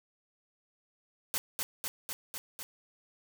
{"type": "noise with echo", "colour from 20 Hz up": "white", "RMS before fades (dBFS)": -32, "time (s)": [1.34, 1.38], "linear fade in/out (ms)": 0, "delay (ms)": 250, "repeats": 5, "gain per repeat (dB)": -2, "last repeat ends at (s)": 2.63, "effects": []}